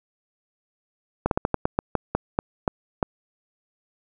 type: slowing click train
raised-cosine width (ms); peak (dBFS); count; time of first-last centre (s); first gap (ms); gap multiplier
1; -6; 12; 1.26-3.028; 52; 1.21
effects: none